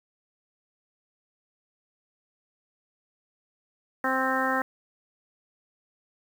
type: harmonic tone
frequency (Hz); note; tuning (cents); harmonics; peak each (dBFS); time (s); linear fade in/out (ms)
262.1; C4; +3; 1 / 2 / 3 / 4 / 5 / 6 / 7; -31 / -31 / -31 / -31 / -31 / -31 / -31; 4.04-4.62; 2
effects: 8-bit